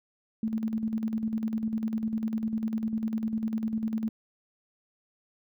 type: tone with tremolo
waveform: sine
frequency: 221.2 Hz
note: A3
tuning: 9 cents sharp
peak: -25 dBFS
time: 0.43-4.09 s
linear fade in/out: 2 ms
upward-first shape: square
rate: 10 Hz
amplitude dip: 55%
effects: none